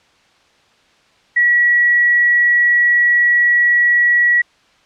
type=tone; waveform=sine; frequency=1928 Hz; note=B6; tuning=42 cents flat; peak=-9 dBFS; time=1.36-4.42 s; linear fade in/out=10 ms; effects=white hiss -53 dBFS RMS until 4.85 s + low-pass 4000 Hz 12 dB/octave